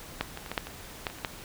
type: clicks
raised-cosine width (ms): 0.3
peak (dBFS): -11 / -22 / -24 / -17 / -10 / -22 / -13 / -25 / -30 / -12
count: 10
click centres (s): 0.21 / 0.374 / 0.462 / 0.516 / 0.578 / 0.67 / 1.068 / 1.1 / 1.186 / 1.248
effects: pink hiss -45 dBFS RMS until 1.44 s